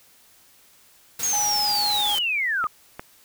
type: noise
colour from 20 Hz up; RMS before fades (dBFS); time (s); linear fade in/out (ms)
white; -31; 1.19-2.19; 5
type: linear sweep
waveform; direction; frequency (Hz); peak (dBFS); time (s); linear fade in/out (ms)
sine; down; 6645 to 1174.7; -21; 1.23-2.67; 2
type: tone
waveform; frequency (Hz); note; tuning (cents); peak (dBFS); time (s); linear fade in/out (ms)
sine; 830.6; G#5; 0; -26; 1.33-2.15; 2
type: clicks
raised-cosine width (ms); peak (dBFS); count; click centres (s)
0.5; -17; 2; 2.641 / 2.995
effects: white hiss -55 dBFS RMS until 3.24 s